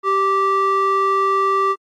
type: tone with band-pass filter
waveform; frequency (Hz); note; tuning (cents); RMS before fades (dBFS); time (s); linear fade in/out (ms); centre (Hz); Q
square; 390; G4; -9; -17; 0.03-1.76; 50; 970; 6.6
effects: AAC 64 kbps